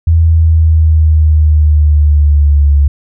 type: linear sweep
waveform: sine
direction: down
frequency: 82.41 to 70.9 Hz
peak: -4 dBFS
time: 0.07-2.88 s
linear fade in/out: 5 ms
effects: none